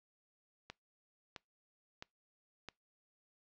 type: click train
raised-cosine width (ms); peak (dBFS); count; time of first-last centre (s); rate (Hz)
0.2; -27; 4; 0.7-2.687; 1.51
effects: noise-tail reverb RT60 0.2 s tail -25 dB re dry + low-pass 5000 Hz 12 dB/octave